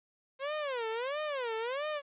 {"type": "tone with vibrato", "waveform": "sawtooth", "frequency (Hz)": 521, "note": "C5", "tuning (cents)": -7, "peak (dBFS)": -29, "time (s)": [0.39, 2.02], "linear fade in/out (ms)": 50, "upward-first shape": "sine", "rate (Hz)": 1.5, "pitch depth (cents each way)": 280, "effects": ["resampled to 8000 Hz", "11-bit"]}